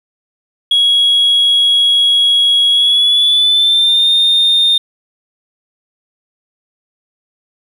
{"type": "tone with pitch glide", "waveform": "sine", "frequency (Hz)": [3322, 3644], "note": ["G#7", "A#7"], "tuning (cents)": [0, -40], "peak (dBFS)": -6, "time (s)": [0.71, 4.78], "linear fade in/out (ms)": 5, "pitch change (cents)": 160, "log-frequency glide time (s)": [2.7, 4.09], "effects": ["tanh soft clip ceiling -5 dBFS", "7-bit"]}